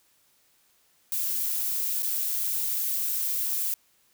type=noise with dropouts; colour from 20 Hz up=violet; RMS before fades=-28 dBFS; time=1.12-3.74 s; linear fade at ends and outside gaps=1 ms; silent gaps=2.023-2.029 s; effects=white hiss -65 dBFS RMS until 4.13 s